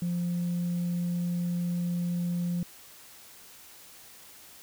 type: tone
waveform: sine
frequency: 174.61 Hz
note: F3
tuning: in tune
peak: -25 dBFS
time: 0.02-2.63 s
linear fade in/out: 2 ms
effects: tanh soft clip ceiling -25 dBFS + white hiss -51 dBFS RMS until 4.62 s